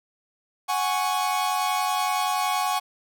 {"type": "chord", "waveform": "45% pulse", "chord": "F# suspended second", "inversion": "none", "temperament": "equal", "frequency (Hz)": [740, 830.6, 1108.7], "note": ["F#5", "G#5", "C#6"], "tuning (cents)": [0, 0, 0], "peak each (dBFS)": -27, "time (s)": [0.68, 2.8], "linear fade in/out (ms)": 20, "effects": []}